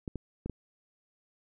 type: clicks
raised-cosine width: 3 ms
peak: -23 dBFS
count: 4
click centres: 0.078 / 0.157 / 0.46 / 0.497 s
effects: none